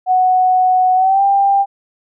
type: tone with pitch glide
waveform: sine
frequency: 740 to 793.1 Hz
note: F#5 to G5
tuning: 0 to +20 cents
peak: -9 dBFS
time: 0.06-1.66 s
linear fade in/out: 50 ms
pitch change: +120 cents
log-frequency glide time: 0.95-1.23 s
effects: none